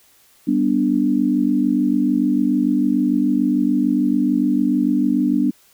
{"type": "chord", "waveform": "sine", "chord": "G major", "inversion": "none", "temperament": "equal", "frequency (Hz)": [196, 246.9, 293.7], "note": ["G3", "B3", "D4"], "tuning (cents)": [0, 0, 0], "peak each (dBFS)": [-22, -18, -18], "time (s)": [0.47, 5.51], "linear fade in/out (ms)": 10, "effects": ["white hiss -54 dBFS RMS until 5.73 s"]}